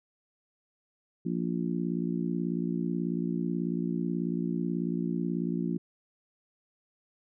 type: harmonic tone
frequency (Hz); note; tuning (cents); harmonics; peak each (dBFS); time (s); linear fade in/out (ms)
58.27; A#1; 0; 3 / 4 / 5 / 6; -31 / -33 / -35 / -37; 1.25-5.78; 10
effects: none